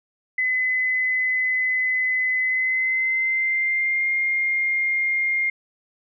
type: tone with pitch glide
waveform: sine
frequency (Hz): 2022 to 2120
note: B6 to C7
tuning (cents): +40 to +22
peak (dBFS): -19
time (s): 0.38-5.5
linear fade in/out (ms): 5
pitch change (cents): +82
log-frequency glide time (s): 2.39-4.09
effects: none